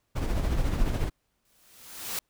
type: noise with tremolo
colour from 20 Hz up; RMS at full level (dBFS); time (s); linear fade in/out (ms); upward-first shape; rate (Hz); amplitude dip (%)
brown; -24; 0.15-1.1; 20; sine; 14; 45
type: noise with exponential growth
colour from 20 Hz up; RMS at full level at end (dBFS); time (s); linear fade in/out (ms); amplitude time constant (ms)
white; -30; 1.45-2.19; 2; 160
effects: pink hiss -75 dBFS RMS until 2.29 s